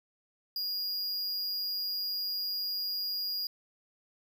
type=tone; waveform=square; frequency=4854 Hz; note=D#8; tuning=44 cents flat; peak=-32 dBFS; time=0.56-3.47 s; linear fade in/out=2 ms; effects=none